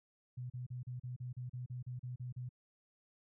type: tone bursts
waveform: sine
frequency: 124.6 Hz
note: B2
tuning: 16 cents sharp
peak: -40 dBFS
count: 13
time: 0.37-2.492 s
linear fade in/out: 10 ms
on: 130 ms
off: 36 ms
effects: none